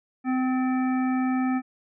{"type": "harmonic tone with a mistuned harmonic", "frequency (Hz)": 257.5, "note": "C4", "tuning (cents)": -28, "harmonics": [1, 3, 5, 7, 9], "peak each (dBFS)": [-22, -32, -36, -39, -41], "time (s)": [0.24, 1.62], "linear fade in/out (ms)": 50, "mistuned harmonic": 7, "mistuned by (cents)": -23, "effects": []}